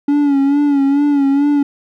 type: tone with vibrato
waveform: triangle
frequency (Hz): 282.7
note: C#4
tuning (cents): +34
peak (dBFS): -8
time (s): 0.08-1.63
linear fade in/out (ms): 5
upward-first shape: sine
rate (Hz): 2.3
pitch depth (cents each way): 55
effects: none